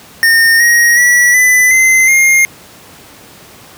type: tone with pitch steps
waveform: square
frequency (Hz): 1829 / 1884.8 / 1942.2 / 2001 / 2062 / 2125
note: A#6 / A#6 / B6 / B6 / C7 / C7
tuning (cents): -33 / +19 / -29 / +22 / -26 / +26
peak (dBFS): -6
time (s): 0.23-2.45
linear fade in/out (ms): 0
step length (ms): 370
effects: pink hiss -37 dBFS RMS until 3.77 s + high-pass 100 Hz 12 dB/octave